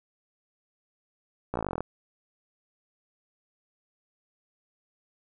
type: slowing click train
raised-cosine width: 1 ms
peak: -16 dBFS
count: 14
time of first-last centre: 1.54-1.806 s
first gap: 16 ms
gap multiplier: 1.04
effects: none